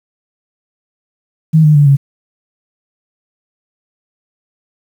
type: tone with pitch steps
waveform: sine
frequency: 158.5 / 151.78 / 145.35 / 139.18 Hz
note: D#3 / D#3 / D3 / C#3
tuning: +32 / -43 / -18 / +7 cents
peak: -4 dBFS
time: 1.53-1.97 s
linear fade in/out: 20 ms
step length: 110 ms
effects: 7-bit